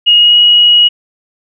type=tone with pitch glide; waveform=sine; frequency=2874 to 2902 Hz; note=F7 to F#7; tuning=+49 to -34 cents; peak=-3 dBFS; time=0.06-0.89 s; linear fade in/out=20 ms; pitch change=+17 cents; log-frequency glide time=0.17-0.37 s; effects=none